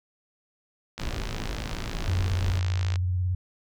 click train, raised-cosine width 0.2 ms, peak -17 dBFS, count 109, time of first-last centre 0.98-2.958 s, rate 54.6 Hz
brown noise, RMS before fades -32 dBFS, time 0.99-2.6 s, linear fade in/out 20 ms
sine tone with vibrato, 90.6 Hz, F#2, 36 cents flat, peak -23 dBFS, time 2.08-3.35 s, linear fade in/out 5 ms, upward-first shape sine, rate 18 Hz, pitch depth 57 cents each way
effects none

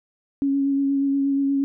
sine tone with vibrato, 276.7 Hz, C#4, 3 cents flat, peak -18 dBFS, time 0.42-1.64 s, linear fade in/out 0 ms, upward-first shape sine, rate 8.4 Hz, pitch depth 16 cents each way, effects none

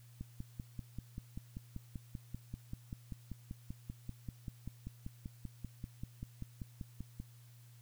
click train, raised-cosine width 5 ms, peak -30 dBFS, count 37, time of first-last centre 0.21-7.2 s, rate 5.15 Hz, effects added 119 Hz sine -56 dBFS peak until 7.81 s + white hiss -67 dBFS RMS until 7.81 s

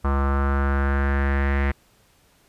square tone with low-pass filter sweep, 69.3 Hz, C#2, in tune, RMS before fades -21 dBFS, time 0.04-1.72 s, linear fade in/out 10 ms, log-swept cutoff 1200 to 2000 Hz, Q 4.1, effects pink hiss -59 dBFS RMS until 2.48 s + resampled to 32000 Hz

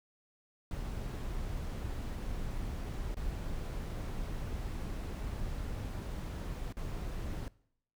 brown noise with dropouts, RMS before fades -38 dBFS, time 0.71-7.48 s, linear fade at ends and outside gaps 1 ms, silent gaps 3.144-3.169 / 6.725-6.769 s, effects noise-tail reverb RT60 0.7 s tail -22 dB re dry

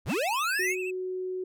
square linear sweep, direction up, 31.84 to 2300 Hz, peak -27 dBFS, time 0.05-0.76 s, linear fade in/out 50 ms
triangle tone with vibrato, 2592 Hz, E7, 30 cents flat, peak -33 dBFS, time 0.09-0.91 s, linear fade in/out 10 ms, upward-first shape triangle, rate 13 Hz, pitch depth 80 cents each way
sine tone, 370 Hz, F#4, in tune, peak -30 dBFS, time 0.59-1.44 s, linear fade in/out 5 ms
effects none

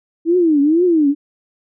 sine tone with vibrato, 319.4 Hz, D#4, 45 cents sharp, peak -10 dBFS, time 0.25-1.15 s, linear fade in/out 50 ms, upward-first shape triangle, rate 2.1 Hz, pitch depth 250 cents each way, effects none

